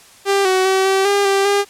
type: tone with pitch steps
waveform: sawtooth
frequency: 395.9 / 374.8 / 381.4 / 385.5 / 402.5 / 393 / 403.4 Hz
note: G4 / F#4 / G4 / G4 / G4 / G4 / G4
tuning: +17 / +22 / -47 / -29 / +46 / +4 / +50 cents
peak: -9 dBFS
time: 0.25-1.65 s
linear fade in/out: 50 ms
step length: 200 ms
effects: white hiss -45 dBFS RMS until 1.69 s + low-pass 10000 Hz 12 dB/octave